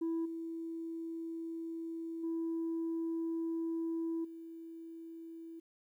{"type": "tone with level steps", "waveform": "sine", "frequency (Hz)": 329.6, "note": "E4", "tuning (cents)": 0, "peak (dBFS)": [-30, -38, -32, -45], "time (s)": [0.01, 5.6], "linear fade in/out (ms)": 10, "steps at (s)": [0.25, 2.23, 4.24], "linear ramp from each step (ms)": 10, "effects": ["tanh soft clip ceiling -31 dBFS", "12-bit"]}